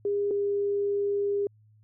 sine tone pair in turn, 406 / 404.1 Hz, G#4 / G#4, -39 / -47 cents, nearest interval unison, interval 8 cents, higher first, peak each -24 dBFS, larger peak neither, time 0.05-0.31 / 0.31-1.47 s, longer second, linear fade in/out 2 ms, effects added 107 Hz sine -56 dBFS peak until 1.83 s

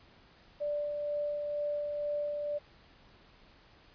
sine tone with tremolo, 587.3 Hz, D5, in tune, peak -30 dBFS, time 0.6-2.59 s, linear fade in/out 20 ms, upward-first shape sine, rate 2.1 Hz, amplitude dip 30%, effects pink hiss -60 dBFS RMS until 3.94 s + resampled to 11025 Hz

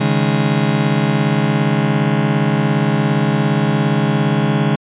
35% pulse chord, C# suspended second, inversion none, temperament just, 138.59 / 155.92 / 207.9 Hz, C#3 / D#3 / G#3, 0 / +4 / +2 cents, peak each -16 dBFS, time 0-4.76 s, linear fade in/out 10 ms, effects resampled to 8000 Hz

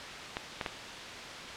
clicks, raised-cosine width 0.3 ms, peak -16 dBFS, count 3, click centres 0.369 / 0.612 / 0.662 s, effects white hiss -41 dBFS RMS until 1.56 s + low-pass 4000 Hz 12 dB/octave

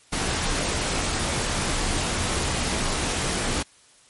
pink noise with comb filter, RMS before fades -25 dBFS, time 0.12-3.63 s, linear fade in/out 10 ms, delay 19 ms, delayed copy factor -0.5, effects white hiss -55 dBFS RMS until 4.09 s + MP3 48 kbps

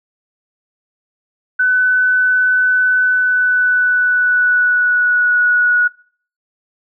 sine tone with pitch glide, 1503 to 1462.7 Hz, F#6 to F#6, +27 to -20 cents, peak -10 dBFS, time 1.59-5.88 s, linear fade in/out 10 ms, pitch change -47 cents, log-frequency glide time 3-5.45 s, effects noise-tail reverb RT60 0.5 s tail -23 dB re dry

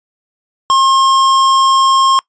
square tone, 1070 Hz, C6, 38 cents sharp, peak -8 dBFS, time 0.7-2.19 s, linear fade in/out 0 ms, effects noise-tail reverb RT60 0.1 s tail -24 dB re dry + resampled to 16000 Hz

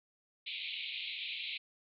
pink band-pass noise, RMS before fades -41 dBFS, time 0.46-1.58 s, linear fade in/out 10 ms, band 2200 to 4100 Hz, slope 96 dB/octave, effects none

